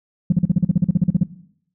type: tone bursts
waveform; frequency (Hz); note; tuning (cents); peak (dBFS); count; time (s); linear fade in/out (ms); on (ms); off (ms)
sine; 175.8; F3; +12; -9; 15; 0.3-1.234; 5; 24; 41
effects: noise-tail reverb RT60 0.7 s tail -18 dB re dry + tanh soft clip ceiling -6 dBFS